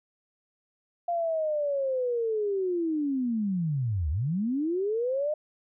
sine linear two-way sweep, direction down then up, 698.5 to 69.3 to 618 Hz, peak -25 dBFS, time 1.08-5.34 s, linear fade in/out 5 ms, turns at 4.1 s, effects none

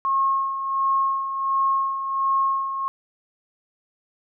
sine tone with tremolo, 1083 Hz, C#6, 41 cents flat, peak -17 dBFS, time 0.05-2.88 s, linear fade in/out 0 ms, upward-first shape sine, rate 1.4 Hz, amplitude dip 60%, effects none

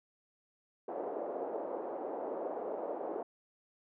white band-pass noise, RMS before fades -39 dBFS, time 0.88-3.23 s, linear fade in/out 5 ms, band 340 to 680 Hz, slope 24 dB/octave, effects none

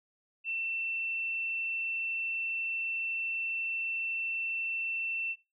sine tone, 2687 Hz, E7, 33 cents sharp, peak -31 dBFS, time 0.44-5.36 s, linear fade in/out 50 ms, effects noise-tail reverb RT60 0.3 s tail -23 dB re dry

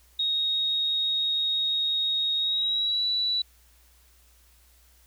sine tone with pitch glide, 3751 to 3944 Hz, A#7 to B7, +10 to -3 cents, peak -23 dBFS, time 0.19-3.42 s, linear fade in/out 5 ms, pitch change +87 cents, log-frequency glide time 2.39-3.05 s, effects added 60 Hz sine -58 dBFS peak until 5.06 s + white hiss -61 dBFS RMS until 5.06 s

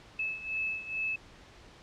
sine beating tone pair, 2605 / 2607.3 Hz, E7 / E7, -21 / -20 cents, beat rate 2.3 Hz, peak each -33 / -37 dBFS, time 0.19-1.16 s, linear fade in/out 5 ms, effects pink hiss -54 dBFS RMS until 1.82 s + low-pass 5000 Hz 12 dB/octave

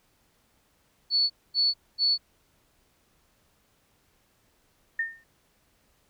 sine tone bursts, 4435 Hz, C#8, in tune, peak -20 dBFS, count 3, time 1.1-2.18 s, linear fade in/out 50 ms, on 200 ms, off 240 ms
sine tone with exponential decay, 1822 Hz, A#6, 40 cents flat, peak -22 dBFS, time 4.99-5.24 s, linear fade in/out 5 ms, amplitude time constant 54 ms
effects pink hiss -67 dBFS RMS until 6.09 s

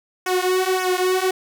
sawtooth tone with flanger, 370 Hz, F#4, in tune, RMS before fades -20 dBFS, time 0.26-1.31 s, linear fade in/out 5 ms, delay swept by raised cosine 0.23 to 4.23 ms, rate 1.8 Hz, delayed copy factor -1, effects none

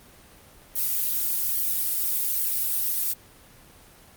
violet noise with flanger, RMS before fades -25 dBFS, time 0.75-3.14 s, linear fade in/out 20 ms, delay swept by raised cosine 0.78 to 4.08 ms, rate 1.2 Hz, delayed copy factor -0.6, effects pink hiss -51 dBFS RMS until 4.16 s + Opus 24 kbps

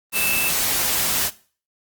sine tone in noise, 2637 Hz, E7, in tune, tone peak -23 dBFS, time 0.12-0.52 s, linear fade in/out 50 ms, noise white, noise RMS -21 dBFS, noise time 0.12-1.31 s, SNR -5 dB, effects noise-tail reverb RT60 0.4 s tail -18 dB re dry + Opus 32 kbps

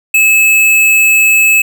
square tone, 2597 Hz, E7, 26 cents flat, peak -6 dBFS, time 0.14-1.62 s, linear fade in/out 5 ms, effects none

